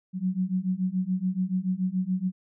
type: beating tone pair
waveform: sine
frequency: 181.5 / 188.5 Hz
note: F#3 / F#3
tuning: -33 / +32 cents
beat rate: 7 Hz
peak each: -28 / -27 dBFS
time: 0.13-2.32 s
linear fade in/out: 50 ms
effects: none